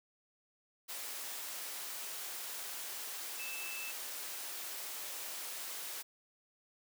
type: tone in noise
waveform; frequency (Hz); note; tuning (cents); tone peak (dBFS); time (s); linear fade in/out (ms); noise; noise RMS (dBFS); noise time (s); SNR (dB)
sine; 2637; E7; 0; -43; 3.38-3.92; 20; white; -43; 0.88-6.03; -3
effects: high-pass 400 Hz 12 dB/octave